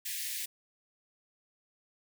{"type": "high-pass noise", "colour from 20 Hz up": "white", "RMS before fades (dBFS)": -37, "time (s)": [0.05, 0.46], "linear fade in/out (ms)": 10, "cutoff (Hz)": 1700, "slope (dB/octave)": 96, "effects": []}